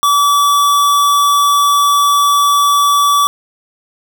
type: tone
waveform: square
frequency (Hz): 1150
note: D6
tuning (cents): -37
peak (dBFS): -9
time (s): 0.03-3.27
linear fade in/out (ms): 0
effects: none